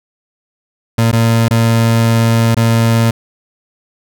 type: tone with dropouts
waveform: 30% pulse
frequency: 114.7 Hz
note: A#2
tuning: 28 cents flat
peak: -6 dBFS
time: 0.98-3.11 s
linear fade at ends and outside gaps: 5 ms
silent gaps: 1.115-1.128 / 1.484-1.508 / 2.547-2.567 s
effects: none